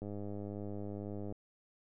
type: click train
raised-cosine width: 2 ms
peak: -30 dBFS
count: 134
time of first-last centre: 0.02-1.324 s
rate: 102 Hz
effects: none